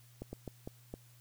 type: slowing click train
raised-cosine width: 2 ms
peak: -28 dBFS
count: 5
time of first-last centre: 0.22-0.94 s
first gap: 110 ms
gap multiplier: 1.34
effects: added 120 Hz sine -59 dBFS peak until 1.2 s + white hiss -65 dBFS RMS until 1.2 s